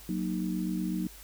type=chord; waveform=sine; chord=D# minor; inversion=first; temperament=equal with one note detuned; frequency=185 / 233.1 / 309 Hz; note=F#3 / A#3 / D#4; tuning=0 / 0 / -12 cents; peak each=-31 / -36 / -34 dBFS; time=0.09-1.07 s; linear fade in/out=2 ms; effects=added 50 Hz sine -51 dBFS peak until 1.23 s + white hiss -51 dBFS RMS until 1.23 s